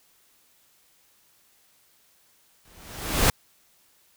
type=noise with exponential growth; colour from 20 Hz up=pink; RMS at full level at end=-17 dBFS; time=2.65-3.3 s; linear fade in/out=2 ms; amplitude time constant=140 ms; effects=white hiss -62 dBFS RMS until 4.16 s